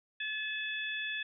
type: harmonic tone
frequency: 861 Hz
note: A5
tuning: 38 cents flat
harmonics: 2 / 3 / 4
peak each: -37 / -39 / -40 dBFS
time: 0.2-1.23 s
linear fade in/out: 5 ms
effects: none